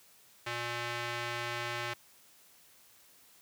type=tone with band-pass filter; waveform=square; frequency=119.3 Hz; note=A#2; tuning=41 cents sharp; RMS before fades=-37 dBFS; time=0.46-1.94 s; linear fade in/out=10 ms; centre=2200 Hz; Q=0.88; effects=white hiss -61 dBFS RMS until 3.41 s + high-pass 60 Hz 12 dB/octave